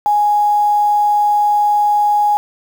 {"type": "tone with quantisation", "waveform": "sine", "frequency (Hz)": 830.6, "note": "G#5", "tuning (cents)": 0, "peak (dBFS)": -10, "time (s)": [0.06, 2.37], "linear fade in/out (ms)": 0, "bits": 6, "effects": []}